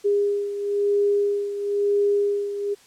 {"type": "beating tone pair", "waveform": "sine", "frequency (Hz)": [406.3, 407.3], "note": ["G#4", "G#4"], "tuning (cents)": [-38, -34], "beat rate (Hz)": 1, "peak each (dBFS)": [-20, -26], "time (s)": [0.04, 2.75], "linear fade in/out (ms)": 20, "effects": ["white hiss -53 dBFS RMS until 2.86 s", "low-pass 9000 Hz 12 dB/octave"]}